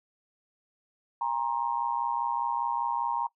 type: tone with amplitude modulation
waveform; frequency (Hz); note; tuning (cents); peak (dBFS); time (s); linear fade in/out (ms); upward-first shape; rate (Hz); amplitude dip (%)
sine; 939; A#5; +12; -22; 1.21-3.27; 5; sine; 125; 95
effects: noise-tail reverb RT60 0.1 s tail -21 dB re dry